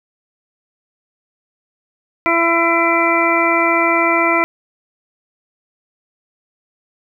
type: harmonic tone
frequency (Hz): 335.8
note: E4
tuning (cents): +32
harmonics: 1 / 2 / 3 / 4 / 6 / 7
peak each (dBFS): -19 / -19 / -19 / -19 / -19 / -19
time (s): 2.26-4.44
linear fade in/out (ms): 0
effects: 8-bit